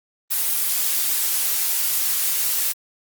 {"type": "noise", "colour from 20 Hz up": "blue", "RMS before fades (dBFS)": -21, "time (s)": [0.3, 2.73], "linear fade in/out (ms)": 20, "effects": ["Opus 24 kbps"]}